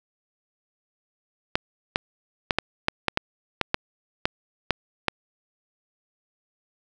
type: clicks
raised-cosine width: 0.3 ms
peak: -4 dBFS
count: 12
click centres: 1.555 / 1.959 / 2.508 / 2.586 / 2.884 / 3.083 / 3.174 / 3.613 / 3.744 / 4.255 / 4.707 / 5.083 s
effects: none